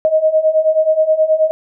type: beating tone pair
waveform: sine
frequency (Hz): 622.3 / 631.7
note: D#5 / D#5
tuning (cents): 0 / +26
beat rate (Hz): 9.4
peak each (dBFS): -15 / -12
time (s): 0.05-1.51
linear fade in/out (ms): 0
effects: none